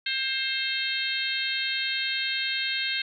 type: harmonic tone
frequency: 530 Hz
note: C5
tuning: 22 cents sharp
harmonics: 3 / 4 / 5 / 6 / 7 / 8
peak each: -33 / -33 / -33 / -33 / -33 / -33 dBFS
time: 0.06-3.02 s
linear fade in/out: 5 ms
effects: none